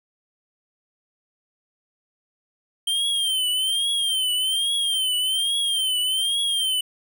square tone with vibrato, 3140 Hz, G7, 2 cents sharp, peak -21 dBFS, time 2.87-6.81 s, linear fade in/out 5 ms, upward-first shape triangle, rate 1.2 Hz, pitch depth 110 cents each way, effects none

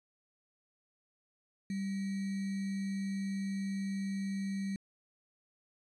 sine tone with sample-and-hold, 195.5 Hz, G3, 4 cents flat, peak -33 dBFS, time 1.7-4.76 s, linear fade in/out 2 ms, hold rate 2100 Hz, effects resampled to 22050 Hz

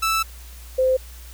sawtooth / sine tone pair in turn, 1318.5 / 517.7 Hz, E6 / C5, 0 / -18 cents, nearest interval octave + major third, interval 1618 cents, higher first, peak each -15 dBFS, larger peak neither, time 0.02-0.23 / 0.78-0.97 s, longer first, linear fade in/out 10 ms, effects added 60 Hz sine -38 dBFS peak until 1.33 s + white hiss -46 dBFS RMS until 1.33 s

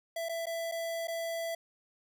square tone with dropouts, 665 Hz, E5, 15 cents sharp, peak -34 dBFS, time 0.16-1.55 s, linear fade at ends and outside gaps 5 ms, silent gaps 0.287-0.293 / 0.458-0.467 / 0.715-0.72 / 1.073-1.081 s, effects none

